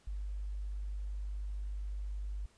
sine tone, 50 Hz, G1, 35 cents sharp, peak -36 dBFS, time 0.07-2.46 s, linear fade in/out 5 ms, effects pink hiss -67 dBFS RMS until 2.57 s + resampled to 22050 Hz

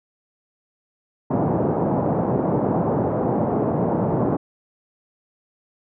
pink band-pass noise, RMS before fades -21 dBFS, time 1.3-4.37 s, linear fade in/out 10 ms, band 120 to 840 Hz, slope 24 dB/octave, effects none

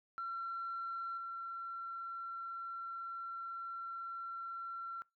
sine tone with level steps, 1359 Hz, F6, 48 cents flat, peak -37 / -40 dBFS, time 0.18-5.02 s, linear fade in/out 0 ms, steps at 1.17 s, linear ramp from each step 10 ms, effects noise-tail reverb RT60 0.2 s tail -23 dB re dry + tanh soft clip ceiling -34 dBFS

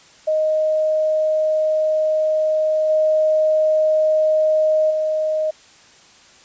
sine tone with level steps, 622.3 Hz, D#5, in tune, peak -15 / -13 / -17 dBFS, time 0.27-5.51 s, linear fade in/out 10 ms, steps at 2.89 / 4.9 s, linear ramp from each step 10 ms, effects white hiss -48 dBFS RMS until 6.44 s + resampled to 16000 Hz

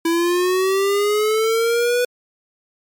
square linear sweep, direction up, 329.6 to 493.9 Hz, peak -16 dBFS, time 0.05-2.05 s, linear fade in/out 5 ms, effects MP3 96 kbps

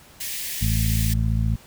white high-pass noise, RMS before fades -30 dBFS, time 0.2-1.14 s, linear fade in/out 10 ms, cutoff 1700 Hz, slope 96 dB/octave
harmonic tone, 55 Hz, A1, in tune, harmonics 1 / 2 / 3 / 4, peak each -22 / -22 / -29 / -30 dBFS, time 0.61-1.56 s, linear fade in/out 10 ms
effects pink hiss -49 dBFS RMS until 1.66 s

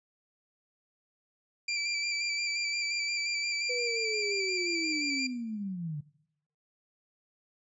25% pulse tone with vibrato, 2349 Hz, D7, in tune, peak -26 dBFS, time 1.68-5.27 s, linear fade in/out 5 ms, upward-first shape square, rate 5.7 Hz, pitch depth 23 cents each way
sine linear sweep, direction down, 499.1 to 142.4 Hz, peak -33 dBFS, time 3.69-6.01 s, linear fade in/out 10 ms
effects noise-tail reverb RT60 0.7 s tail -19 dB re dry + resampled to 22050 Hz

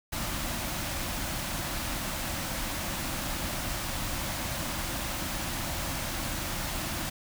pink band-stop noise, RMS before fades -33 dBFS, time 0.12-7.1 s, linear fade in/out 10 ms, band 360 to 510 Hz, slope 96 dB/octave, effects none

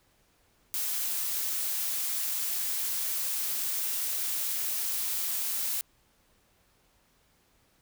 blue noise, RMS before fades -31 dBFS, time 0.74-5.81 s, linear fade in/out 0 ms, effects pink hiss -67 dBFS RMS until 7.81 s

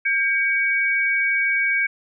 sine tone pair together, 1598 / 2257 Hz, G6 / C#7, +33 / +31 cents, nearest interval tritone, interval 598 cents, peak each -22 / -19 dBFS, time 0.05-1.87 s, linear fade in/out 10 ms, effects none

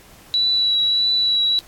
sine tone with vibrato, 3931 Hz, B7, 9 cents flat, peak -15 dBFS, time 0.34-1.59 s, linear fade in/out 0 ms, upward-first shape triangle, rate 1.6 Hz, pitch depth 19 cents each way, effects pink hiss -47 dBFS RMS until 1.67 s + AAC 64 kbps

